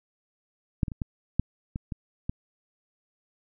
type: clicks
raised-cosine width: 5 ms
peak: -10 / -21 / -24 / -17 / -9 / -19 / -20 / -16 dBFS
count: 8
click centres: 0.832 / 0.882 / 0.918 / 1.018 / 1.396 / 1.759 / 1.922 / 2.295 s
effects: none